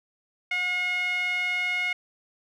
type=tone with band-pass filter; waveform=sawtooth; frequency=721 Hz; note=F#5; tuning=45 cents flat; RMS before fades=-27 dBFS; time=0.51-1.93 s; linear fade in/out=5 ms; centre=2300 Hz; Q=7.9; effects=none